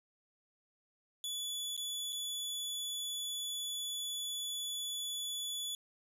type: tone with dropouts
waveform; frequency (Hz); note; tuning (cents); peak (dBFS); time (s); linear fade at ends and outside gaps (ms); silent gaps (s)
sawtooth; 3434; A7; -43; -34; 1.24-5.75; 1; 1.766-1.776 / 2.124-2.128
effects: resampled to 32000 Hz